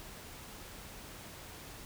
silence, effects pink hiss -49 dBFS RMS until 1.85 s

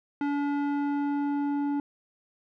square tone with low-pass filter sweep, 286.3 Hz, D4, 44 cents flat, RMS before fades -28 dBFS, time 0.21-1.8 s, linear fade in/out 2 ms, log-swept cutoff 1700 to 790 Hz, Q 0.88, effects none

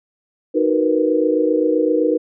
sine chord, B major seventh, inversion first, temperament equal, 311.1 / 370 / 466.2 / 493.9 Hz, D#4 / F#4 / A#4 / B4, 0 / 0 / 0 / 0 cents, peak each -18 / -23 / -19 / -19 dBFS, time 0.54-2.18 s, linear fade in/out 20 ms, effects none

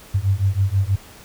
sine beating tone pair, 94.5 / 100.7 Hz, F#2 / G2, +37 / +47 cents, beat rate 6.2 Hz, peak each -19 dBFS, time 0.14-0.96 s, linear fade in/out 10 ms, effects pink hiss -44 dBFS RMS until 1.24 s

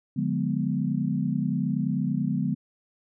sine chord, D diminished seventh, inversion none, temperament equal with one note detuned, 146.83 / 178.49 / 207.7 / 246.9 Hz, D3 / F3 / Ab3 / Cb4, 0 / +38 / 0 / 0 cents, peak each -29 dBFS, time 0.16-2.55 s, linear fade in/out 10 ms, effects none

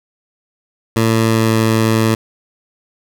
15% pulse tone with pitch glide, 112.7 to 111.53 Hz, A2 to A2, +42 to +24 cents, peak -5 dBFS, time 0.96-2.15 s, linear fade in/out 5 ms, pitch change -18 cents, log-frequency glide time 1.23-1.57 s, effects none

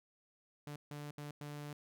sawtooth tone bursts at uneven times, 146.83 Hz, D3, in tune, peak -40 dBFS, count 4, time 0.67-0.76 / 0.91-1.11 / 1.18-1.31 / 1.41-1.73 s, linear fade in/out 2 ms, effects none

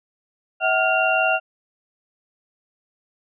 sine tone cluster, 645 / 750 / 1412 / 2760 Hz, E5 / F#5 / F6 / F7, -38 / +23 / +19 / -21 cents, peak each -22 dBFS, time 0.6-1.4 s, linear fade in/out 50 ms, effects none

